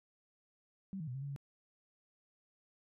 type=tone with pitch steps; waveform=sine; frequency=193 / 158.1 / 124.3 / 135 / 141.3 / 139.6 Hz; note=G3 / D#3 / B2 / C#3 / C#3 / C#3; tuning=-27 / +28 / +12 / -45 / +34 / +13 cents; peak=-39 dBFS; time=0.93-1.362 s; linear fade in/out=0 ms; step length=72 ms; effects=none